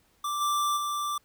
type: tone with level steps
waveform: square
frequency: 1174.7 Hz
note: D6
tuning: in tune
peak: -29 / -25 / -29 dBFS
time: 0.24-1.18 s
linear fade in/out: 5 ms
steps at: 0.4 / 0.76 s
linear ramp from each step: 20 ms
effects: pink hiss -66 dBFS RMS until 1.24 s